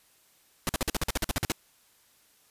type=noise bursts; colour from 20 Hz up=pink; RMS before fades=-27 dBFS; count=13; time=0.67-1.519 s; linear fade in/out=0 ms; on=21 ms; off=48 ms; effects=white hiss -63 dBFS RMS until 2.5 s + resampled to 32000 Hz